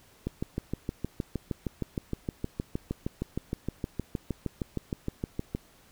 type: click train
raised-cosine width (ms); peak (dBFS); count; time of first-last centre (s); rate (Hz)
3; -17; 35; 0.27-5.55; 6.44
effects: pink hiss -59 dBFS RMS until 5.91 s